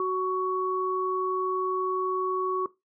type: tone pair together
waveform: sine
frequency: 372.4 / 1117 Hz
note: F#4 / C#6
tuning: +11 / +13 cents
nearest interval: octave + perfect fifth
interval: 1902 cents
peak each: -27 dBFS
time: 0-2.66 s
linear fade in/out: 2 ms
effects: noise-tail reverb RT60 0.2 s tail -18 dB re dry